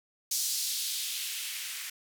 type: noise with band-pass filter sweep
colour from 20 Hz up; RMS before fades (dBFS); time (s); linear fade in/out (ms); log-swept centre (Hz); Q
violet; -34; 0.31-1.9; 5; 5300 to 1900; 1.6
effects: none